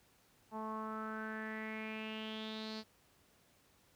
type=tone with low-pass filter sweep; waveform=sawtooth; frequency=218.3 Hz; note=A3; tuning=13 cents flat; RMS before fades=-43 dBFS; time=0.51-2.84 s; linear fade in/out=50 ms; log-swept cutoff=940 to 4600 Hz; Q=6.3; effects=pink hiss -69 dBFS RMS until 3.95 s + high-pass 60 Hz 12 dB/octave